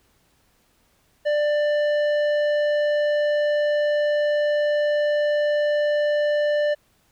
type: tone with tanh clipping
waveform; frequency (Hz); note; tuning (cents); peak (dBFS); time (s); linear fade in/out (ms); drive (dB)
sine; 592; D5; +14; -20; 1.25-6.75; 20; 11
effects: pink hiss -63 dBFS RMS until 7.11 s